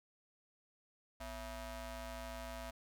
sawtooth ring-modulated tone, 304.1 Hz, D#4, 40 cents flat, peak -37 dBFS, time 1.2-2.71 s, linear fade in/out 10 ms, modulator 361 Hz, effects none

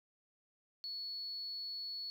sine tone, 4400 Hz, C#8, 14 cents flat, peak -40 dBFS, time 0.84-2.1 s, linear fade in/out 0 ms, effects 11-bit

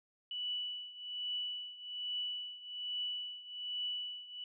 sine tone with tremolo, 2960 Hz, F#7, in tune, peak -34 dBFS, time 0.31-4.44 s, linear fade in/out 2 ms, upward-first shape triangle, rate 1.2 Hz, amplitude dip 85%, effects none

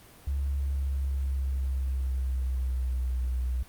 sine tone with pitch glide, 69.3 to 62.46 Hz, C#2 to B1, 0 to +20 cents, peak -26 dBFS, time 0.27-3.63 s, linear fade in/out 5 ms, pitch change -180 cents, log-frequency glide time 0.55-3.2 s, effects pink hiss -53 dBFS RMS until 3.68 s + Opus 32 kbps

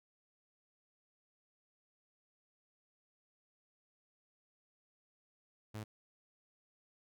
sawtooth tone, 107.6 Hz, A2, 38 cents flat, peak -38 dBFS, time 5.74-5.84 s, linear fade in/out 10 ms, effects none

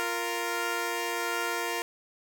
10% pulse tone pair together, 348.1 / 464.6 Hz, F4 / A#4, -6 / -6 cents, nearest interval perfect fourth, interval 500 cents, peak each -24 / -23 dBFS, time 0-1.82 s, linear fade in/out 0 ms, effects none

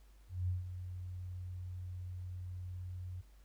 sine tone with ADSR envelope, 90.7 Hz, F#2, 34 cents flat, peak -31 dBFS, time 0.28-3.22 s, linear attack 200 ms, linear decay 150 ms, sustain -10 dB, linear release 22 ms, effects added 50 Hz sine -58 dBFS peak until 3.44 s + pink hiss -71 dBFS RMS until 3.44 s

